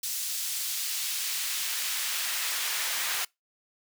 pink noise with high-pass filter sweep, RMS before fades -31 dBFS, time 0.03-3.25 s, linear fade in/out 5 ms, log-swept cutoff 4900 to 1300 Hz, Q 0.71, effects noise-tail reverb RT60 0.2 s tail -26 dB re dry

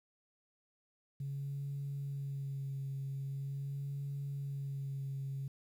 sine tone with vibrato, 138.5 Hz, C#3, 1 cent flat, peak -36 dBFS, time 1.2-5.48 s, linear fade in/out 5 ms, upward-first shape sine, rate 0.43 Hz, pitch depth 24 cents each way, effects tanh soft clip ceiling -33 dBFS + 11-bit

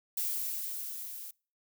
violet noise with level ramp, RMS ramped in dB -32 to -44 dBFS, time 0.17-1.31 s, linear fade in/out 5 ms, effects noise-tail reverb RT60 0.4 s tail -26 dB re dry

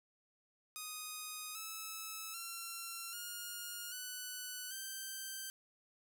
5% pulse tone with pitch steps, 1244.5 / 1301.9 / 1361.8 / 1424.6 / 1490.3 / 1558.9 Hz, D#6 / E6 / F6 / F6 / F#6 / G6, 0 / -22 / -44 / +34 / +12 / -10 cents, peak -32 dBFS, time 0.76-5.5 s, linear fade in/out 0 ms, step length 790 ms, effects none

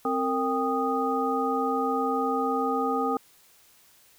sine tone cluster, 262.8 / 459.8 / 793 / 1239 Hz, C4 / A#4 / G5 / D#6, +8 / -24 / +20 / -8 cents, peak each -29 dBFS, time 0.05-3.17 s, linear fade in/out 2 ms, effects white hiss -58 dBFS RMS until 4.18 s

